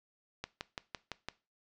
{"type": "click train", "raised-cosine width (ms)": 0.2, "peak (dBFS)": -20, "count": 6, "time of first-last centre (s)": [0.44, 1.286], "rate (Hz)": 5.91, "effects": ["noise-tail reverb RT60 0.3 s tail -19 dB re dry", "low-pass 6000 Hz 12 dB/octave"]}